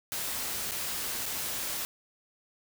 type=noise with dropouts; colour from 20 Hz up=white; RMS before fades=-34 dBFS; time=0.12-1.85 s; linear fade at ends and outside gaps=0 ms; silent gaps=0.711-0.718 / 1.257-1.262 s; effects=none